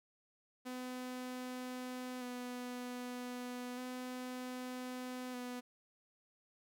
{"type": "tone with vibrato", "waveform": "sawtooth", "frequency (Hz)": 249.9, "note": "B3", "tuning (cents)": 21, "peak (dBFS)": -38, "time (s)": [0.65, 5.61], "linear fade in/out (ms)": 20, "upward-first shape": "square", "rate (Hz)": 0.32, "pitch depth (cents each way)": 17, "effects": []}